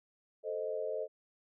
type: chord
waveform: sine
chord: A diminished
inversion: none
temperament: equal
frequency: 440 / 523.3 / 622.3 Hz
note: A4 / C5 / Eb5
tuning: 0 / 0 / 0 cents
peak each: -38 / -39 / -38 dBFS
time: 0.43-1.08 s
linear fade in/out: 50 ms
effects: none